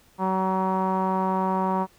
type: tone with low-pass filter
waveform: sawtooth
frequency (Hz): 188.7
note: F#3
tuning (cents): +34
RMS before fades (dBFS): -24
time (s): 0.18-1.87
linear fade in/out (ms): 50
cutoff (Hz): 980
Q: 5.9
effects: pink hiss -58 dBFS RMS until 1.98 s